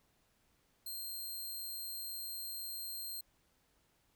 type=tone; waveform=5% pulse; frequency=4186 Hz; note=C8; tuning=in tune; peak=-34 dBFS; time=0.86-3.21 s; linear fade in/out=5 ms; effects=pink hiss -74 dBFS RMS until 4.15 s